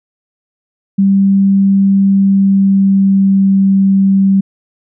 sine tone with pitch glide, 195.9 to 194.43 Hz, G3 to G3, -1 to -14 cents, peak -6 dBFS, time 0.98-4.41 s, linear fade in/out 10 ms, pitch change -13 cents, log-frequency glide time 2.07-3.56 s, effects none

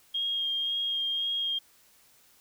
sine tone with vibrato, 3239 Hz, G#7, 44 cents flat, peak -27 dBFS, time 0.14-1.59 s, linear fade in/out 10 ms, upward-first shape sine, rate 1.9 Hz, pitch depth 15 cents each way, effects white hiss -61 dBFS RMS until 2.4 s

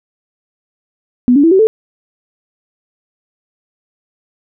sine tone with pitch steps, 246.9 / 285.3 / 329.6 / 380.8 / 439.9 Hz, B3 / C#4 / E4 / F#4 / A4, 0 / +50 / 0 / +50 / 0 cents, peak -5 dBFS, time 1.28-1.67 s, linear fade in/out 0 ms, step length 78 ms, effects none

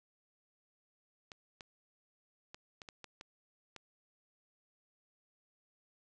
clicks, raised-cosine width 0.2 ms, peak -30 dBFS, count 8, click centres 1.318 / 1.608 / 2.545 / 2.818 / 2.888 / 3.043 / 3.211 / 3.763 s, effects resampled to 24000 Hz + 12-bit

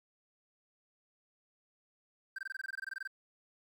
triangle tone bursts, 1568 Hz, G6, in tune, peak -35 dBFS, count 16, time 2.36-3.075 s, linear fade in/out 5 ms, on 25 ms, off 21 ms, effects 11-bit

